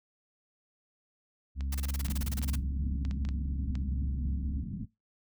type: harmonic tone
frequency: 68.3 Hz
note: C#2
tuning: 25 cents flat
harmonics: 1 / 2 / 3 / 4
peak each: -31 / -48 / -47 / -51 dBFS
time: 1.55-4.65 s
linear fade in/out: 50 ms
type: clicks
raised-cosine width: 0.2 ms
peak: -28 dBFS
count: 10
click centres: 1.608 / 1.854 / 2.084 / 2.417 / 2.539 / 3.051 / 3.111 / 3.251 / 3.289 / 3.754 s
type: noise bursts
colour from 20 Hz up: white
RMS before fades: -39 dBFS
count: 16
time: 1.72-2.557 s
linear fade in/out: 5 ms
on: 27 ms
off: 27 ms
type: low-pass noise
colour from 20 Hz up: white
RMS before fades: -39 dBFS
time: 2.02-4.86 s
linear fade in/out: 20 ms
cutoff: 250 Hz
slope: 48 dB/octave
effects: noise-tail reverb RT60 0.2 s tail -20 dB re dry